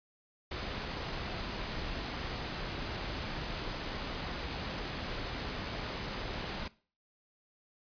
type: noise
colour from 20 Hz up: pink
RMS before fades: -38 dBFS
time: 0.51-6.68 s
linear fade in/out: 5 ms
effects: noise-tail reverb RT60 0.4 s tail -20 dB re dry + resampled to 11025 Hz